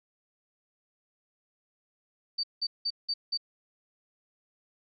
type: tone bursts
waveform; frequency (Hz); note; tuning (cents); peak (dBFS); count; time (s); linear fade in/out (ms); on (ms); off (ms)
sine; 4603; D8; -36; -27; 5; 2.38-3.375; 10; 55; 180
effects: none